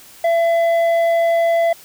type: tone with tanh clipping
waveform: triangle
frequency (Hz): 672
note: E5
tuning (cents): +33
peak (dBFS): -14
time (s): 0.24-1.73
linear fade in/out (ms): 5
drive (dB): 11
effects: white hiss -43 dBFS RMS until 1.84 s